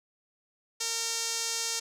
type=tone with band-pass filter; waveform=sawtooth; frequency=458.1 Hz; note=A#4; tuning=30 cents flat; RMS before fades=-32 dBFS; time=0.8-1.8 s; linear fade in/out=10 ms; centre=6200 Hz; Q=2.3; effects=none